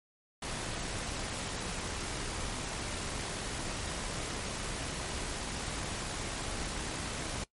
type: noise with amplitude modulation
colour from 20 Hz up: pink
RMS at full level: -36 dBFS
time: 0.42-7.44 s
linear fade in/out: 5 ms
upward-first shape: sine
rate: 67.5 Hz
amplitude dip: 25%
effects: noise-tail reverb RT60 0.1 s tail -20 dB re dry + MP3 48 kbps